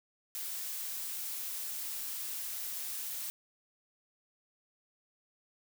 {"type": "noise", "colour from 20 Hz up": "blue", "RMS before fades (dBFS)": -39, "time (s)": [0.35, 3.3], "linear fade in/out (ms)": 0, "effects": []}